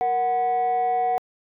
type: tone pair together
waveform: sine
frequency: 469.3 / 740 Hz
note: A#4 / F#5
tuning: +12 / 0 cents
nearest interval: minor sixth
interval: 788 cents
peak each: -26 / -18 dBFS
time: 0.01-1.18 s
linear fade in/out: 0 ms
effects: tanh soft clip ceiling -17 dBFS